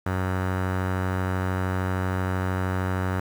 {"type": "tone with low-pass filter", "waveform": "sawtooth", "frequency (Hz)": 93, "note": "F#2", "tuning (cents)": 9, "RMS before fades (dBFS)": -26, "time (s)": [0.06, 3.2], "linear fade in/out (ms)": 5, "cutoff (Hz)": 1500, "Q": 2.4, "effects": ["7-bit"]}